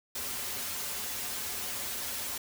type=noise with comb filter; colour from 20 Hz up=white; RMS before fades=-36 dBFS; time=0.15-2.38 s; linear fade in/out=5 ms; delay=6.2 ms; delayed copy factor=-0.85; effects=none